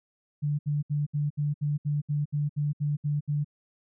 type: tone bursts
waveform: sine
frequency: 146.83 Hz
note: D3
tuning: in tune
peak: -24 dBFS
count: 13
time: 0.42-3.446 s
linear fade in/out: 20 ms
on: 170 ms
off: 68 ms
effects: none